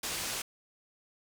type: low-pass noise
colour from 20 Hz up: white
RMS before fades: -36 dBFS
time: 0.03-0.42 s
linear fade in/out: 5 ms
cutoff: 8600 Hz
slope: 12 dB/octave
effects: none